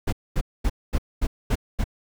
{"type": "noise bursts", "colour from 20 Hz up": "brown", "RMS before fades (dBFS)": -21, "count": 7, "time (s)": [0.07, 1.842], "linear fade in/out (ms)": 10, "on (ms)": 56, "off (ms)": 230, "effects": []}